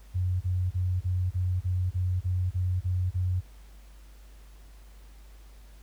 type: tone bursts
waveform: sine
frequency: 91.2 Hz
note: F#2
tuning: 24 cents flat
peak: -24 dBFS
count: 11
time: 0.14-3.41 s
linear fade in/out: 20 ms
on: 270 ms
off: 30 ms
effects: added 50 Hz sine -47 dBFS peak until 5.82 s + pink hiss -60 dBFS RMS until 5.82 s

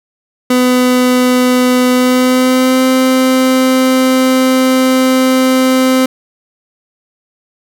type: tone with pitch glide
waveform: 30% pulse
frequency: 250.9 to 259.3 Hz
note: B3 to C4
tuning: +28 to -15 cents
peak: -5 dBFS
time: 0.5-6.06 s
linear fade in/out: 5 ms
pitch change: +57 cents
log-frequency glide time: 1.92-2.84 s
effects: none

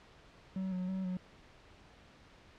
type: tone with vibrato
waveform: triangle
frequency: 186 Hz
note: F#3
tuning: 9 cents sharp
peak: -32 dBFS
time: 0.56-1.17 s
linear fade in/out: 2 ms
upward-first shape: square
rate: 3.1 Hz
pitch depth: 29 cents each way
effects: pink hiss -59 dBFS RMS until 2.58 s + low-pass 4000 Hz 12 dB/octave

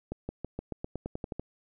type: accelerating click train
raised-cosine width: 2 ms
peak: -21 dBFS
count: 12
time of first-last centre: 0.12-1.396 s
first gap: 170 ms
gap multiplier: 0.92
effects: none

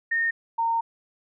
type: tone pair in turn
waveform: sine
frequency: 1836 / 918 Hz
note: A#6 / A#5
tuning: -27 / -27 cents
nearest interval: octave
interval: 1200 cents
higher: first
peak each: -21 dBFS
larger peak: neither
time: 0.11-0.31 / 0.58-0.81 s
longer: second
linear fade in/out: 10 ms
effects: none

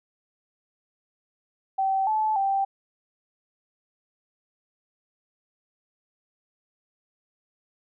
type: tone with pitch steps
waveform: sine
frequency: 772 / 866 / 783 Hz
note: G5 / A5 / G5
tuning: -27 / -28 / -2 cents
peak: -21 dBFS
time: 1.78-2.65 s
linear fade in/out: 10 ms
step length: 290 ms
effects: none

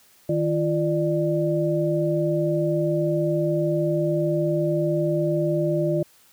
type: tone cluster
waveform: sine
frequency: 156.7 / 343.2 / 595 Hz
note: D#3 / F4 / D5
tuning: +13 / -30 / +22 cents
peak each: -24 dBFS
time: 0.29-6.03 s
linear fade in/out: 5 ms
effects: white hiss -56 dBFS RMS until 6.32 s

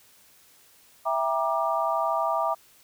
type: chord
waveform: sine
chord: E half-diminished seventh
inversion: none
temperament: just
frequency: 659.3 / 791.1 / 949.3 / 1186.7 Hz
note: E5 / G5 / Bb5 / D6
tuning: 0 / +16 / +31 / +18 cents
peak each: -27 / -30 / -29 / -28 dBFS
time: 1.05-2.55 s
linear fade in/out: 20 ms
effects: white hiss -57 dBFS RMS until 2.83 s

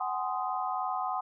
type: chord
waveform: sine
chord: Ab dominant seventh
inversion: third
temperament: just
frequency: 747.5 / 830.6 / 1038.3 / 1245.9 Hz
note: Gb5 / Ab5 / C6 / Eb6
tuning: +17 / 0 / -14 / +2 cents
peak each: -33 / -37 / -35 / -36 dBFS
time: 0-1.21 s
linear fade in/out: 10 ms
effects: none

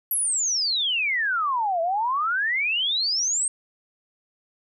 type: exponential two-way sweep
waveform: sine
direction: down then up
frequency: 11840 to 649 to 8620 Hz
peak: -21 dBFS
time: 0.11-3.48 s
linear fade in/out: 2 ms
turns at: 1.81 s
effects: none

